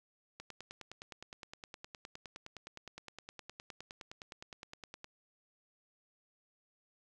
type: click train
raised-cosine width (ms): 0.2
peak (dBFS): -29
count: 46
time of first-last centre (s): 0.4-5.044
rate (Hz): 9.69
effects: none